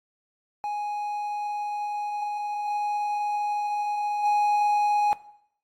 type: tone with level steps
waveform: triangle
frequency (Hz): 830.6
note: G#5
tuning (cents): 0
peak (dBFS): -25 / -22 / -17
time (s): 0.64-5.13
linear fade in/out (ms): 0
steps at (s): 2.67 / 4.25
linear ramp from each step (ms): 5
effects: noise-tail reverb RT60 0.7 s tail -18 dB re dry + AAC 48 kbps